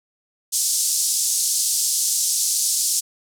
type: band-pass noise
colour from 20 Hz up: white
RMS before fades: -21 dBFS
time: 0.52-3.01 s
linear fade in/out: 20 ms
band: 5000 to 10000 Hz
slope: 24 dB/octave
effects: none